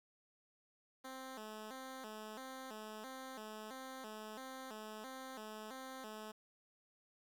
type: tone with vibrato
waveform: 10% pulse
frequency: 237.7 Hz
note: A#3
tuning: 34 cents sharp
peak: -39 dBFS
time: 1.04-6.32 s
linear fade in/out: 10 ms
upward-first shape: square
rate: 1.5 Hz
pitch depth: 170 cents each way
effects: 12-bit